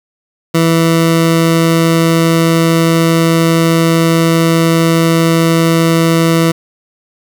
20% pulse tone, 164.81 Hz, E3, in tune, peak -3 dBFS, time 0.54-6.52 s, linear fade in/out 10 ms, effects 7-bit

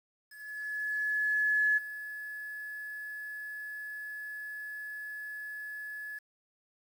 sine tone with ADSR envelope, 1707 Hz, G#6, 47 cents sharp, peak -23 dBFS, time 0.27-6.19 s, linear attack 1500 ms, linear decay 17 ms, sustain -15 dB, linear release 11 ms, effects 9-bit

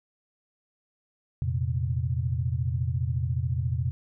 sine chord, F suspended fourth, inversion none, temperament equal with one note detuned, 85.76 / 116.54 / 130.81 Hz, F2 / Bb2 / C3, -31 / 0 / 0 cents, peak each -29 dBFS, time 1.42-3.91 s, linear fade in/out 0 ms, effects none

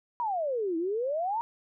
sine exponential two-way sweep, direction down then up, 987.8 to 319.1 to 953 Hz, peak -27 dBFS, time 0.2-1.41 s, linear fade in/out 0 ms, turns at 0.77 s, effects none

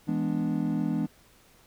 triangle chord, E dominant seventh, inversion none, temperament equal, 164.81 / 207.7 / 246.9 / 293.7 Hz, E3 / G#3 / B3 / D4, 0 / 0 / 0 / 0 cents, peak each -29 dBFS, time 0.07-1.07 s, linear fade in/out 20 ms, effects pink hiss -59 dBFS RMS until 1.66 s

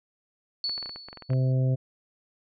sine tone with exponential decay, 4435 Hz, C#8, in tune, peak -25 dBFS, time 0.64-1.52 s, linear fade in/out 1 ms, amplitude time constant 190 ms
clicks, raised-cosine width 0.5 ms, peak -27 dBFS, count 12, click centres 0.695 / 0.779 / 0.827 / 0.859 / 0.894 / 0.96 / 1.086 / 1.129 / 1.173 / 1.223 / 1.303 / 1.333 s
harmonic tone, 130 Hz, C3, 11 cents flat, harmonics 1 / 2 / 3 / 4 / 5, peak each -21 / -35 / -39 / -36 / -41 dBFS, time 1.29-1.76 s, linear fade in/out 20 ms
effects none

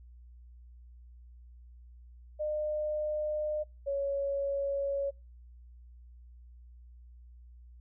sine tone pair in turn, 606 / 557.4 Hz, D#5 / C#5, -46 / +9 cents, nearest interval minor second, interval 145 cents, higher first, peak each -30 / -29 dBFS, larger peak second, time 2.39-3.64 / 3.86-5.11 s, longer neither, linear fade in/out 20 ms, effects noise-tail reverb RT60 0.3 s tail -26 dB re dry + added 60 Hz sine -50 dBFS peak until 7.8 s

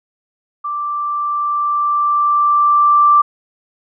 sine tone with level ramp, 1174.7 Hz, D6, in tune, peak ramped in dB -19 to -6 dBFS, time 0.64-3.22 s, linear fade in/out 10 ms, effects none

